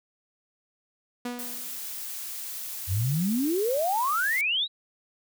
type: tone with exponential decay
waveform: sawtooth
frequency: 243.8 Hz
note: B3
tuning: 22 cents flat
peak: -25 dBFS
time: 1.25-1.9 s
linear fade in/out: 5 ms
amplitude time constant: 140 ms
type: noise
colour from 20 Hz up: blue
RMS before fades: -36 dBFS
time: 1.39-4.41 s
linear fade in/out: 0 ms
type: exponential sweep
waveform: sine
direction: up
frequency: 84.8 to 3978 Hz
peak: -23 dBFS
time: 2.87-4.68 s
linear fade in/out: 50 ms
effects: none